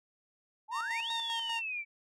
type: exponential two-way sweep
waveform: sine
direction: up then down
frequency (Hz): 830.6 to 3791 to 2290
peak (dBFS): -34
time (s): 0.68-1.85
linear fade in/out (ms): 50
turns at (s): 1.11
type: tone with tremolo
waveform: sawtooth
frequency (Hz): 918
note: A#5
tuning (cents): -27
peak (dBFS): -31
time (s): 0.71-1.62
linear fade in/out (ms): 50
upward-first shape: square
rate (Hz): 5.1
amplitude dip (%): 55
effects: low-pass 8000 Hz 12 dB/octave